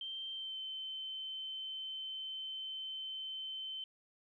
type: tone with pitch glide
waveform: sine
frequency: 3136 to 3079 Hz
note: G7 to G7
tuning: 0 to -32 cents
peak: -40 dBFS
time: 0.01-3.84 s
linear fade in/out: 2 ms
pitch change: -32 cents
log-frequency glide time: 0.33-0.58 s
effects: 13-bit